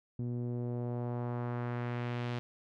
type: tone with low-pass filter sweep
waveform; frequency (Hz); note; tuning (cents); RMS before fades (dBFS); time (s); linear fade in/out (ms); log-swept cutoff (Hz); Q
sawtooth; 121; B2; -35; -36; 0.19-2.39; 0; 270 to 3700; 1.2
effects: none

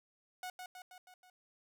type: tone with echo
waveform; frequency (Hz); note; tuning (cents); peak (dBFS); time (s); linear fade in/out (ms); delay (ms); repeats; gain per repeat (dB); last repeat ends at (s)
sawtooth; 733; F#5; -16; -37; 0.43-0.5; 2; 160; 5; -4; 1.3
effects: none

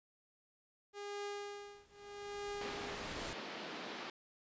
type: tone with tremolo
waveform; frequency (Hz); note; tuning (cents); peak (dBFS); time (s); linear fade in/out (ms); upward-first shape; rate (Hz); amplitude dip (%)
sawtooth; 407.5; G#4; -33; -36; 0.93-3.28; 50; triangle; 0.79; 100
type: noise with exponential growth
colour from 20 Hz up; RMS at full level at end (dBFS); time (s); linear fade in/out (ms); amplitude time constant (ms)
pink; -44; 0.93-3.33; 0; 520
type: band-pass noise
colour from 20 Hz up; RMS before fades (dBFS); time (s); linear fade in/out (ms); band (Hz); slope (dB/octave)
pink; -46; 2.61-4.1; 2; 220 to 4600; 24
effects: resampled to 16000 Hz

